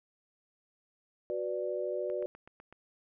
sine chord, B minor, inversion second, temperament equal, 370 / 493.9 / 587.3 Hz, F#4 / B4 / D5, 0 / 0 / 0 cents, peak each -36 / -37 / -35 dBFS, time 1.3-2.26 s, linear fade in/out 0 ms
click train, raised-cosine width 0.5 ms, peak -36 dBFS, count 6, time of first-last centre 2.1-2.726 s, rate 7.99 Hz
effects none

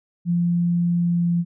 sine tone with pitch glide, 173 to 172 Hz, F3 to F3, -16 to -26 cents, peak -17 dBFS, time 0.25-1.45 s, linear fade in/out 50 ms, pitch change -10 cents, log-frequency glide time 0.97-1.33 s, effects none

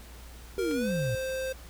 sine exponential sweep, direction down, 404.9 to 110 Hz, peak -28 dBFS, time 0.58-1.15 s, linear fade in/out 0 ms
square tone with pitch glide, 466.7 to 523.9 Hz, A#4 to C5, +2 to +2 cents, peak -31 dBFS, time 0.58-1.53 s, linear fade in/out 10 ms, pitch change +200 cents, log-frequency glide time 0.72-0.92 s
clicks, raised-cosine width 0.3 ms, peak -29 dBFS, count 2, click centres 0.71 / 0.715 s
effects added 59 Hz sine -46 dBFS peak until 1.69 s + pink hiss -51 dBFS RMS until 1.69 s

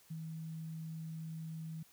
sine tone with ADSR envelope, 160.8 Hz, E3, 43 cents flat, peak -39 dBFS, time 0.1-1.83 s, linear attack 11 ms, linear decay 53 ms, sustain -2 dB, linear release 6 ms, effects white hiss -65 dBFS RMS until 1.92 s

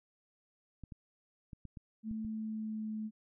clicks, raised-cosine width 5 ms, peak -34 dBFS, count 7, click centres 0.837 / 0.922 / 1.532 / 1.653 / 1.772 / 2.112 / 2.248 s
sine tone with pitch glide, 219.5 to 216.4 Hz, A3 to A3, -4 to -29 cents, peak -36 dBFS, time 2.03-3.11 s, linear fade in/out 50 ms, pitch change -25 cents, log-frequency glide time 2.17-2.91 s
effects none

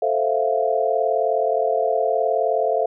sine chord, F major seventh, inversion first, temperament equal, 440 / 523.3 / 659.3 / 698.5 Hz, A4 / C5 / E5 / F5, 0 / 0 / 0 / 0 cents, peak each -23 / -24 / -22 / -23 dBFS, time 0.02-2.86 s, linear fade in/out 5 ms, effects none

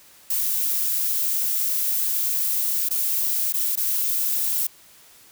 violet noise with dropouts, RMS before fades -23 dBFS, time 0.3-4.67 s, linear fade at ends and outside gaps 5 ms, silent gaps 2.889-2.907 / 3.525-3.538 / 3.756-3.773 s, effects white hiss -51 dBFS RMS until 5.31 s

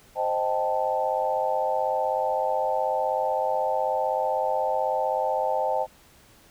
sine chord, A half-diminished seventh, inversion first, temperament equal, 523.3 / 622.3 / 784 / 880 Hz, C5 / Eb5 / G5 / A5, 0 / 0 / 0 / 0 cents, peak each -28 dBFS, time 0.15-5.87 s, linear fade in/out 50 ms, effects pink hiss -55 dBFS RMS until 6.5 s

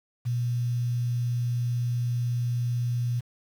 sine tone with quantisation, 121 Hz, B2, 35 cents flat, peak -24 dBFS, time 0.25-3.21 s, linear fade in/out 20 ms, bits 8, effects none

